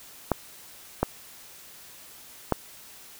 clicks, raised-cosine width 1 ms, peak -7 dBFS, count 3, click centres 0.317 / 1.03 / 2.523 s, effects white hiss -48 dBFS RMS until 3.19 s

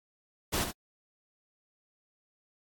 pink noise with echo, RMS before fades -30 dBFS, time 0.52-0.65 s, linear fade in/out 20 ms, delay 71 ms, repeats 1, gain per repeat -7 dB, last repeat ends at 0.721 s, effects AAC 64 kbps

